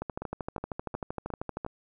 two click trains, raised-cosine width 1 ms, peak -19 / -22 dBFS, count 22 / 5, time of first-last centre 0.02-1.648 / 0.22-1.664 s, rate 12.9 / 2.77 Hz, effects none

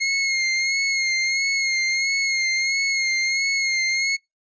sawtooth tone with vibrato, 2146 Hz, C7, 43 cents sharp, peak -16 dBFS, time 0-4.17 s, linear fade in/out 20 ms, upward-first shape sine, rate 1.5 Hz, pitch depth 39 cents each way, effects noise-tail reverb RT60 0.2 s tail -26 dB re dry + resampled to 16000 Hz

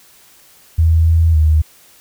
sine tone with pitch steps, 81.4 / 82 / 77.7 Hz, E2 / E2 / D#2, -21 / -9 / -2 cents, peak -8 dBFS, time 0.78-1.62 s, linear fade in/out 10 ms, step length 280 ms, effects white hiss -47 dBFS RMS until 2 s

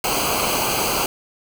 pink noise with comb filter, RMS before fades -21 dBFS, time 0.04-1.06 s, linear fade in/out 2 ms, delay 0.55 ms, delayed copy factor -0.8, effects none

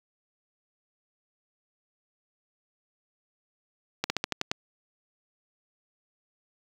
slowing click train, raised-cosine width 0.2 ms, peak -9 dBFS, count 7, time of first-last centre 4.04-4.515 s, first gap 60 ms, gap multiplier 1.11, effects high-pass 80 Hz 12 dB/octave + 7-bit

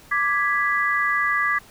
sine chord, G# diminished, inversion second, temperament equal, 1174.7 / 1661.2 / 1975.5 Hz, D6 / G#6 / B6, 0 / 0 / 0 cents, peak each -23 dBFS, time 0.11-1.59 s, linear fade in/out 10 ms, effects pink hiss -49 dBFS RMS until 1.7 s

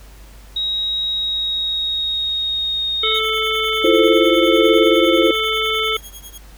sine tone with pitch glide, 3801 to 3714 Hz, A#7 to A#7, +33 to -7 cents, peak -18 dBFS, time 0.56-3.19 s, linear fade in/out 5 ms, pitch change -40 cents, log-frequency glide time 1.03-2.91 s
harmonic tone, 438.6 Hz, A4, 6 cents flat, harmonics 1 / 3 / 5 / 7 / 8, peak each -23 / -23 / -23 / -23 / -23 dBFS, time 3.03-5.97 s, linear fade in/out 5 ms
10% pulse tone with tremolo, 3279 Hz, G#7, 23 cents flat, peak -24 dBFS, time 3.14-6.38 s, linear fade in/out 5 ms, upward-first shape triangle, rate 10 Hz, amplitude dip 100%
sine chord, F major seventh, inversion third, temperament equal with one note detuned, 329.6 / 348 / 440 / 523.3 Hz, E4 / F4 / A4 / C5, 0 / -6 / 0 / 0 cents, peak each -17 dBFS, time 3.84-5.31 s, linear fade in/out 5 ms
effects added 50 Hz sine -39 dBFS peak until 6.57 s + pink hiss -47 dBFS RMS until 6.57 s

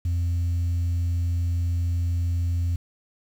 sine tone, 86.4 Hz, F2, 18 cents flat, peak -19 dBFS, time 0.05-2.76 s, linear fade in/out 5 ms, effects tanh soft clip ceiling -20 dBFS + 8-bit

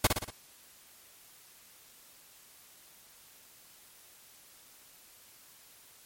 pink noise with echo, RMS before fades -22 dBFS, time 0.04-0.07 s, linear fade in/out 5 ms, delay 59 ms, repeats 4, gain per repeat -5 dB, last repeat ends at 0.306 s, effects white hiss -57 dBFS RMS until 6.05 s + MP3 64 kbps

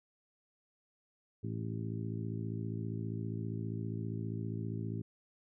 harmonic tone with a mistuned harmonic, 55 Hz, A1, in tune, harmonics 2 / 3 / 4 / 5 / 6 / 7, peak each -38 / -42 / -44 / -46 / -48 / -49 dBFS, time 1.43-5.02 s, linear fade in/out 10 ms, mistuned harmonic 7, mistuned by +37 cents, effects none

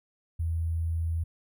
sine tone with sample-and-hold, 82.41 Hz, E2, in tune, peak -26 dBFS, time 0.39-1.24 s, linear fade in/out 10 ms, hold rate 11025 Hz, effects none

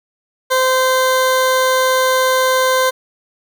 20% pulse tone, 517 Hz, C5, 21 cents flat, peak -7 dBFS, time 0.5-2.91 s, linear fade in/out 20 ms, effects 8-bit

